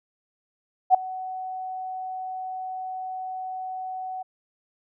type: tone with ADSR envelope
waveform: sine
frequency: 748 Hz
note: F#5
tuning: 19 cents sharp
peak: -9 dBFS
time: 0.9-4.23 s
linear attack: 44 ms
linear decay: 5 ms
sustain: -21 dB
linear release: 12 ms
effects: none